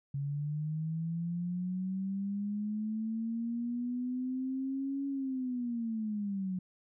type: linear two-way sweep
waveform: sine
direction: up then down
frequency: 138.59 to 278.3 to 181.7 Hz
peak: -32 dBFS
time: 0.14-6.59 s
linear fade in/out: 5 ms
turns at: 5.07 s
effects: none